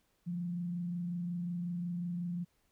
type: tone with frequency modulation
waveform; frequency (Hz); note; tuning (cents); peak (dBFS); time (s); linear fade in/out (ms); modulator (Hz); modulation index
sine; 174.61; F3; 0; -34; 0.26-2.45; 20; 25.5; 0.24
effects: pink hiss -75 dBFS RMS until 2.71 s